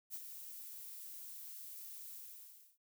violet noise with ADSR envelope, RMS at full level -43 dBFS, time 0.1-2.78 s, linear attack 44 ms, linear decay 48 ms, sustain -7 dB, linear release 640 ms, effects none

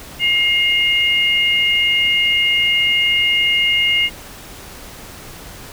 sine tone pair together, 2131 / 2845 Hz, C7 / F7, +31 / +31 cents, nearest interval perfect fourth, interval 500 cents, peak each -16 / -15 dBFS, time 0.19-4.1 s, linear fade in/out 50 ms, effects pink hiss -36 dBFS RMS until 5.72 s

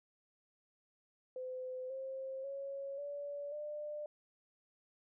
sine tone with pitch steps, 511 / 531.2 / 552.1 / 573.9 / 596.6 Hz, C5 / C5 / C#5 / D5 / D5, -41 / +26 / -7 / -40 / +27 cents, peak -40 dBFS, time 1.36-4.06 s, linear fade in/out 2 ms, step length 540 ms, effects none

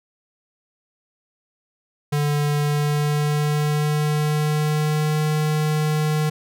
square tone with pitch glide, 146.83 to 152.98 Hz, D3 to D#3, 0 to -29 cents, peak -19 dBFS, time 2.12-6.3 s, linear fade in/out 10 ms, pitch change +71 cents, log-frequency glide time 2.58-5.21 s, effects none

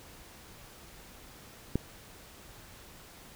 click, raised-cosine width 3 ms, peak -14 dBFS, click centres 1.756 s, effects pink hiss -52 dBFS RMS until 3.35 s

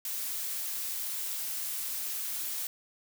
blue noise, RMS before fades -35 dBFS, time 0.05-2.67 s, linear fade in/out 2 ms, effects none

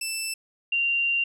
15% pulse / sine tone pair in turn, 2652 / 2771 Hz, E7 / F7, +10 / -14 cents, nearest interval minor second, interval 76 cents, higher second, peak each -21 dBFS, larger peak neither, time 0.01-0.34 / 0.72-1.24 s, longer second, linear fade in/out 5 ms, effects none

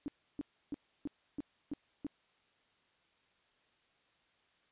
sine tone bursts, 290.7 Hz, D4, 18 cents flat, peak -35 dBFS, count 7, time 0.06-2.067 s, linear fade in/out 0 ms, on 21 ms, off 310 ms, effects white hiss -72 dBFS RMS until 4.71 s + resampled to 8000 Hz

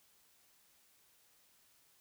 silence, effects white hiss -69 dBFS RMS until 2 s

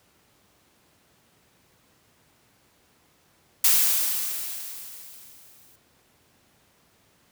blue noise with exponential decay, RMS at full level -17 dBFS, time 3.64-5.76 s, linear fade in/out 5 ms, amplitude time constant 460 ms, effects pink hiss -62 dBFS RMS until 7.31 s + high-pass 80 Hz 12 dB/octave

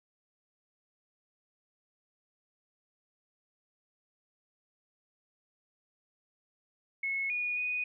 sine tone with pitch steps, 2187 / 2453 / 2480 Hz, C#7 / D#7 / D#7, -24 / -25 / -6 cents, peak -30 dBFS, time 7.03-7.84 s, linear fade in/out 5 ms, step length 270 ms, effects none

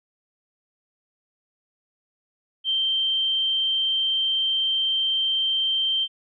sine tone, 3136 Hz, G7, in tune, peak -20 dBFS, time 2.64-6.08 s, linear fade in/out 50 ms, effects none

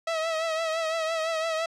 sawtooth tone with vibrato, 647 Hz, E5, 32 cents flat, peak -22 dBFS, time 0.07-1.66 s, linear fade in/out 5 ms, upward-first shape triangle, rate 5.9 Hz, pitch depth 56 cents each way, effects low-pass 6000 Hz 12 dB/octave

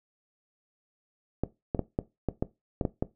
clicks, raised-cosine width 2 ms, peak -13 dBFS, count 9, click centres 1.436 / 1.748 / 1.793 / 1.989 / 2.287 / 2.425 / 2.812 / 2.852 / 3.025 s, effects noise-tail reverb RT60 0.2 s tail -17 dB re dry

